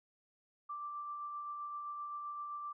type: tone with tremolo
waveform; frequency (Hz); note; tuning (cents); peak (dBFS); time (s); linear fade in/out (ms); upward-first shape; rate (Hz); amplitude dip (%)
sine; 1174.7; D6; 0; -39; 0.69-2.73; 10; sine; 7.7; 25
effects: none